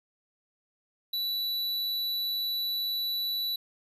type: tone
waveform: square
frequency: 3951 Hz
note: B7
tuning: in tune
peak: -29 dBFS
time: 1.13-3.56 s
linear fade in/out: 5 ms
effects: resampled to 32000 Hz